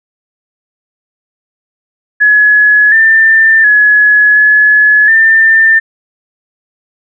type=tone with pitch steps; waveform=sine; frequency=1693 / 1787 / 1692 / 1703 / 1792 Hz; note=G#6 / A6 / G#6 / G#6 / A6; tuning=+33 / +26 / +32 / +43 / +31 cents; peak=-3 dBFS; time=2.2-5.8 s; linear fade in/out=20 ms; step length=720 ms; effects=none